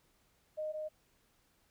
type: tone pair in turn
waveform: sine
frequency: 617 / 617 Hz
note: D#5 / D#5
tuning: -15 / -15 cents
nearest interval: unison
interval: 0 cents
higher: neither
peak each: -35 / -37 dBFS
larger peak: first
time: 0.57-0.73 / 0.73-0.89 s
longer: neither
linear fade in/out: 20 ms
effects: pink hiss -72 dBFS RMS until 1.7 s